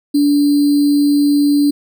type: tone with sample-and-hold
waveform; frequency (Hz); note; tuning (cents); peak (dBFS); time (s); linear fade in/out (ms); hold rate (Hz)
sine; 289; D4; -28; -9; 0.14-1.71; 10; 4410
effects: none